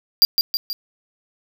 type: tone with echo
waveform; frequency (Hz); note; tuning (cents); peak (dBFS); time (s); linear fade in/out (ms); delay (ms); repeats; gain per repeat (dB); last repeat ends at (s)
square; 4776; D8; +28; -9; 0.22-0.25; 0; 160; 3; -5; 0.73
effects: 8-bit